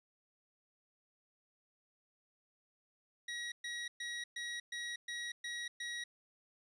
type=tone bursts; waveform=25% pulse; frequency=1906 Hz; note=A#6; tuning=38 cents sharp; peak=-36 dBFS; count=8; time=3.28-6.04 s; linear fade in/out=5 ms; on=240 ms; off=120 ms; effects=resampled to 22050 Hz + 12-bit